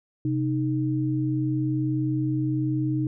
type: tone pair together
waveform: sine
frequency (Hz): 130 / 309.2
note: C3 / D#4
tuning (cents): -11 / -11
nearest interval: octave + minor third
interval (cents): 1500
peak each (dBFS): -25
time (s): 0.25-3.07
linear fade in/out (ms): 2
effects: none